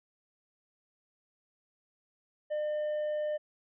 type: tone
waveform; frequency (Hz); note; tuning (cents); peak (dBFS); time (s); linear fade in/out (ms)
triangle; 603; D5; +46; -28; 2.5-3.38; 20
effects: resampled to 8000 Hz